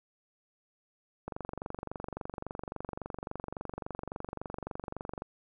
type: click train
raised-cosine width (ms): 1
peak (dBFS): -23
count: 94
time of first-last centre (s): 1.28-5.221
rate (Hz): 23.6
effects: none